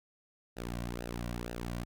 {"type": "tone with flanger", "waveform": "sawtooth", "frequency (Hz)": 59.3, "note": "A#1", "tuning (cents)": 30, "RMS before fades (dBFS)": -39, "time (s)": [0.56, 1.85], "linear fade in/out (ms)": 20, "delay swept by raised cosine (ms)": [0.89, 2.39], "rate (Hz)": 2.1, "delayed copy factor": -0.8, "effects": []}